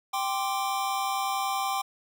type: chord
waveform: square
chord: G suspended fourth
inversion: none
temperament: just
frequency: 784 / 1045.3 / 1176 Hz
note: G5 / C6 / D6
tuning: 0 / -2 / +2 cents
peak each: -30 / -33 / -34 dBFS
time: 0.13-1.82 s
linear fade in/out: 10 ms
effects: none